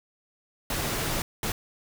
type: noise bursts at uneven times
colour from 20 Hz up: pink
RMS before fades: -29 dBFS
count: 2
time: 0.7-1.22 / 1.43-1.52 s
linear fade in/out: 2 ms
effects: none